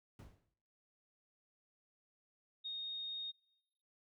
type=noise with exponential decay; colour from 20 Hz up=brown; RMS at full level=-44 dBFS; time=0.19-0.54 s; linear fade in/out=2 ms; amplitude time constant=74 ms
type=tone; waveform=sine; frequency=3712 Hz; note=A#7; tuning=8 cents flat; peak=-40 dBFS; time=2.64-3.32 s; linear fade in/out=20 ms
effects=noise-tail reverb RT60 1.0 s tail -26 dB re dry + high-pass 60 Hz 12 dB/octave